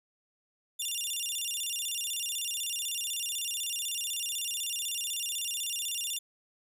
15% pulse tone with vibrato, 3149 Hz, G7, 7 cents sharp, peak -25 dBFS, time 0.79-6.19 s, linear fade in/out 10 ms, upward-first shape square, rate 16 Hz, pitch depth 200 cents each way, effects 11-bit

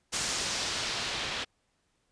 white noise with low-pass filter sweep, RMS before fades -33 dBFS, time 0.12-1.45 s, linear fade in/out 20 ms, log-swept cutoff 7300 to 3300 Hz, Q 1.2, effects pink hiss -74 dBFS RMS until 2.11 s + resampled to 22050 Hz

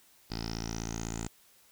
10% pulse tone with low-pass filter sweep, 56 Hz, A1, 31 cents sharp, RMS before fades -37 dBFS, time 0.3-1.28 s, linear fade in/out 10 ms, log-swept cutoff 4900 to 7400 Hz, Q 9.7, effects white hiss -62 dBFS RMS until 1.71 s

